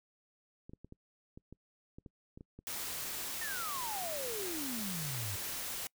clicks, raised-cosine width 3 ms, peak -36 dBFS, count 11, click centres 0.695 / 0.735 / 0.846 / 0.924 / 1.375 / 1.526 / 1.985 / 2.062 / 2.375 / 2.409 / 2.59 s
white noise, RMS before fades -40 dBFS, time 2.67-5.87 s, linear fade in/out 0 ms
sine exponential sweep, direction down, 1864.7 to 92.5 Hz, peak -39 dBFS, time 3.41-5.36 s, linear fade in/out 5 ms
effects noise-tail reverb RT60 0.1 s tail -26 dB re dry

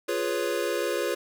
square chord, C# dominant seventh, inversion first, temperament equal, 349.2 / 415.3 / 493.9 / 554.4 Hz, E#4 / G#4 / B4 / C#5, 0 / 0 / 0 / 0 cents, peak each -32 dBFS, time 0.08-1.15 s, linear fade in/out 10 ms, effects none

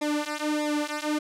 sawtooth tone with flanger, 299.4 Hz, D4, 33 cents sharp, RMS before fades -28 dBFS, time 0.01-1.19 s, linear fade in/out 10 ms, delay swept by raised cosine 0.67 to 3.67 ms, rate 1.6 Hz, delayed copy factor -0.95, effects low-pass 10000 Hz 12 dB/octave

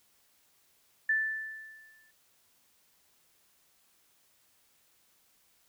sine tone with exponential decay, 1760 Hz, A6, in tune, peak -23 dBFS, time 1.09-2.11 s, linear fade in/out 5 ms, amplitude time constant 220 ms, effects white hiss -68 dBFS RMS until 5.68 s

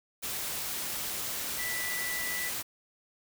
sine tone in noise, 1975.5 Hz, B6, in tune, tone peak -34 dBFS, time 1.58-2.5 s, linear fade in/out 20 ms, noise white, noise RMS -35 dBFS, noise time 0.22-2.63 s, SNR -2 dB, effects none

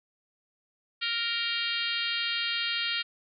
harmonic tone with a mistuned harmonic, 466.2 Hz, A#4, in tune, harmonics 3 / 4 / 5 / 6 / 7 / 8 / 9 / 10, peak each -36 / -37 / -36 / -34 / -34 / -36 / -37 / -41 dBFS, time 1.01-3.03 s, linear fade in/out 20 ms, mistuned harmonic 7, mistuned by -26 cents, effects none

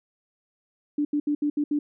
sine tone bursts at uneven times, 293.7 Hz, D4, in tune, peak -21 dBFS, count 6, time 0.98-1.05 / 1.13-1.2 / 1.27-1.35 / 1.42-1.5 / 1.57-1.64 / 1.71-1.79 s, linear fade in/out 5 ms, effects none

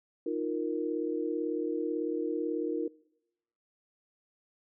sine chord, Eb suspended second, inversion none, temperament equal, 311.1 / 349.2 / 466.2 Hz, Eb4 / F4 / Bb4, 0 / 0 / 0 cents, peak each -34 dBFS, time 0.26-2.88 s, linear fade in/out 5 ms, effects noise-tail reverb RT60 0.9 s tail -24 dB re dry

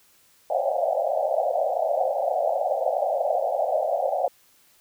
pink band-pass noise, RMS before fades -24 dBFS, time 0.5-4.28 s, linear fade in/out 2 ms, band 530 to 780 Hz, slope 96 dB/octave, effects white hiss -59 dBFS RMS until 4.8 s

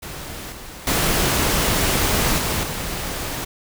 pink noise with level steps, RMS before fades -33 / -37 / -19 / -22 / -27 dBFS, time 0.02-3.45 s, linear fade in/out 10 ms, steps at 0.52 / 0.87 / 2.38 / 2.63 s, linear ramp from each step 2 ms, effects none

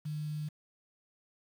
sine tone with quantisation, 151.3 Hz, D#3, 48 cents flat, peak -34 dBFS, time 0.05-0.49 s, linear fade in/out 10 ms, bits 9, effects none

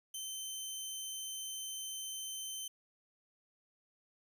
15% pulse tone, 3087 Hz, G7, 27 cents flat, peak -33 dBFS, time 0.14-2.68 s, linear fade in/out 5 ms, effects none

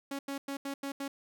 sawtooth tone bursts at uneven times, 277.2 Hz, C#4, in tune, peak -31 dBFS, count 6, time 0.11-0.19 / 0.28-0.38 / 0.48-0.57 / 0.65-0.74 / 0.83-0.92 / 1-1.08 s, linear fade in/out 5 ms, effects none

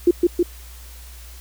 sine tone with echo, 349.2 Hz, F4, in tune, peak -9 dBFS, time 0.07-0.11 s, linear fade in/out 5 ms, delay 160 ms, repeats 2, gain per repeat -2 dB, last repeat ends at 0.43 s, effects added 60 Hz sine -38 dBFS peak until 1.4 s + white hiss -45 dBFS RMS until 1.4 s

